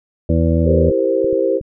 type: harmonic tone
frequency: 82.41 Hz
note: E2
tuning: in tune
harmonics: 1 / 2 / 3 / 4 / 6 / 7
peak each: -15 / -18 / -20 / -21 / -23 / -23 dBFS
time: 0.29-0.9 s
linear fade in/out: 5 ms
type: chord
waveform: sine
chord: C dominant seventh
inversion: first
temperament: equal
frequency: 329.6 / 392 / 466.2 / 523.3 Hz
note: E4 / G4 / Bb4 / C5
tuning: 0 / 0 / 0 / 0 cents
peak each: -21 / -18 / -21 / -17 dBFS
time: 0.64-1.61 s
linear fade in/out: 50 ms
type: clicks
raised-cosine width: 5 ms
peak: -20 dBFS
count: 4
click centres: 0.913 / 1.245 / 1.329 / 1.612 s
effects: none